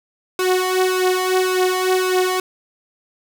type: tone with flanger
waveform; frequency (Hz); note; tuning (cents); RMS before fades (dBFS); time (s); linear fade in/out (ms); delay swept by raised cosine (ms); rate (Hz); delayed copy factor
sawtooth; 370; F#4; 0; -18; 0.39-2.4; 2; 1.9 to 3.7; 1.8; +0.8
effects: none